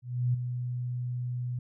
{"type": "tone with ADSR envelope", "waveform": "sine", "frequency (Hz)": 123.47, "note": "B2", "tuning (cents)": 0, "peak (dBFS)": -22, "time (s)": [0.02, 1.59], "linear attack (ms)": 320, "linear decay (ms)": 9, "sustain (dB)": -8, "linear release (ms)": 4, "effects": []}